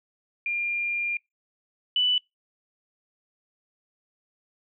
sine tone pair in turn, 2400 / 2979 Hz, D7 / F#7, +37 / +11 cents, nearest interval major third, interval 374 cents, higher second, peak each -25 / -20 dBFS, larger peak second, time 0.46-1.17 / 1.96-2.18 s, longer first, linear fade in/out 2 ms, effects noise-tail reverb RT60 0.2 s tail -26 dB re dry

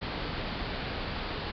pink low-pass noise, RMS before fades -35 dBFS, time 0.01-1.52 s, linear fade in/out 20 ms, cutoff 4800 Hz, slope 96 dB/octave, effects none

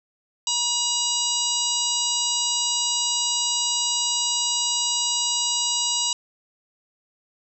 harmonic tone, 960 Hz, B5, 49 cents flat, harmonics 1 / 3 / 4 / 5 / 6 / 7 / 8, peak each -33 / -28 / -27 / -30 / -29 / -32 / -27 dBFS, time 0.47-6.13 s, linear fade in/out 2 ms, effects 9-bit

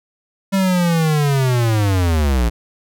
square linear sweep, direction down, 196.8 to 55 Hz, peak -14 dBFS, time 0.52-2.5 s, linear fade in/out 20 ms, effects none

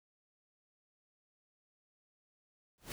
pink noise with exponential growth, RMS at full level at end -38 dBFS, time 2.78-2.92 s, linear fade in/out 0 ms, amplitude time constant 30 ms, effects none

